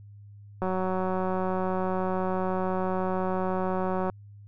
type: click train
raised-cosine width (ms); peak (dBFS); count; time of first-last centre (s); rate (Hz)
1; -16; 648; 0.62-4.098; 186
effects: added 102 Hz sine -45 dBFS peak until 4.47 s